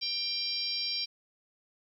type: harmonic tone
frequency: 791 Hz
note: G5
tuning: 15 cents sharp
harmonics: 3 / 4 / 5 / 6 / 7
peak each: -41 / -40 / -39 / -34 / -35 dBFS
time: 0.01-1.06 s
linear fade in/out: 20 ms
effects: 11-bit